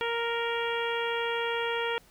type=harmonic tone with a mistuned harmonic; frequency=466.2 Hz; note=A#4; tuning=in tune; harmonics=1 / 2 / 3 / 4 / 5 / 6 / 7; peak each=-31 / -34 / -36 / -37 / -38 / -39 / -39 dBFS; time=0.01-1.98 s; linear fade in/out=0 ms; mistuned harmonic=7; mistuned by=+16 cents; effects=pink hiss -59 dBFS RMS until 2.1 s